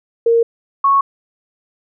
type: tone pair in turn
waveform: sine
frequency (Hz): 463.3 / 1104.3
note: A#4 / C#6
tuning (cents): -11 / -7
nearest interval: octave + minor third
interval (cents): 1504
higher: second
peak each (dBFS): -9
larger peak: neither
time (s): 0.26-0.43 / 0.84-1.01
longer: neither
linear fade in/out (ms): 5
effects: none